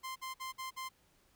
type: tone bursts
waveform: sawtooth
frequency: 1045 Hz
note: C6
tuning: 2 cents flat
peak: -36 dBFS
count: 5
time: 0.03-0.892 s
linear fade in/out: 20 ms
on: 130 ms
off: 53 ms
effects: pink hiss -70 dBFS RMS until 1.35 s